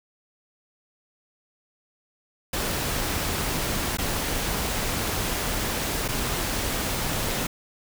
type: noise with dropouts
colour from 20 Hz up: pink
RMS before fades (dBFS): -27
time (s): 2.53-7.47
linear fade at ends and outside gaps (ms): 5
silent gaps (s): 3.972-3.984 / 6.08-6.085
effects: none